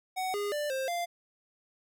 square tone with pitch steps, 747 / 409.4 / 591 / 529 / 694 Hz, F#5 / G#4 / D5 / C5 / F5, +16 / -25 / +11 / +19 / -11 cents, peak -31 dBFS, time 0.16-1.06 s, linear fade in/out 20 ms, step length 180 ms, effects none

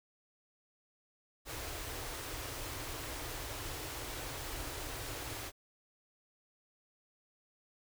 pink band-stop noise, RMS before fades -42 dBFS, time 1.45-5.52 s, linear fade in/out 50 ms, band 140 to 260 Hz, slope 96 dB/octave, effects none

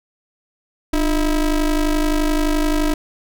square ring-modulated tone, 162.8 Hz, E3, 21 cents flat, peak -13 dBFS, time 0.93-2.94 s, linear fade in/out 5 ms, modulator 137 Hz, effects none

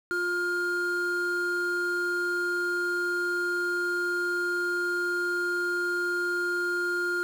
triangle tone pair together, 353 / 1412 Hz, F4 / F6, +19 / +19 cents, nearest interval 2 octaves, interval 2400 cents, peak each -29 / -25 dBFS, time 0.11-7.23 s, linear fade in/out 0 ms, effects 8-bit

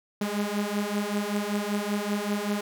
sawtooth beating tone pair, 203.2 / 208.4 Hz, G#3 / G#3, -38 / +6 cents, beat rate 5.2 Hz, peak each -26 / -25 dBFS, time 0.21-2.61 s, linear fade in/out 5 ms, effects none

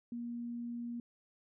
sine tone, 237.4 Hz, A#3, 32 cents sharp, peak -38 dBFS, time 0.12-1 s, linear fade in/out 2 ms, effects none

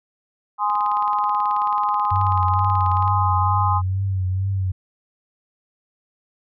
sine chord, Ab major, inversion none, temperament just, 830.6 / 1038.3 / 1245.9 Hz, Ab5 / C6 / Eb6, 0 / -14 / +2 cents, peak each -22 / -21 / -24 dBFS, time 0.58-3.82 s, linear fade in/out 50 ms
click train, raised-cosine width 0.3 ms, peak -24 dBFS, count 45, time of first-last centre 0.7-3.078 s, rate 18.5 Hz
sine tone with vibrato, 95 Hz, F#2, 46 cents sharp, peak -19 dBFS, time 2.11-4.72 s, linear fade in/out 10 ms, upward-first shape triangle, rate 2.2 Hz, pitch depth 63 cents each way
effects none

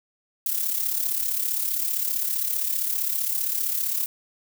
violet noise with amplitude modulation, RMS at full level -23 dBFS, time 0.46-4.06 s, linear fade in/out 2 ms, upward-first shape sine, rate 35.3 Hz, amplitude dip 60%, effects none

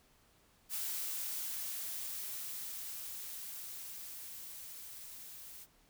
blue noise with level ramp, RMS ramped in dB -38 to -51 dBFS, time 0.69-5.67 s, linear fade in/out 50 ms, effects pink hiss -68 dBFS RMS until 5.89 s

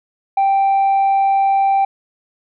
sine tone with tanh clipping, 784 Hz, G5, in tune, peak -12 dBFS, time 0.37-1.85 s, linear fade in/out 5 ms, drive 1 dB, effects none

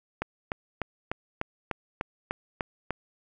click train, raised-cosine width 0.5 ms, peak -14 dBFS, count 10, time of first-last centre 0.22-2.907 s, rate 3.35 Hz, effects none

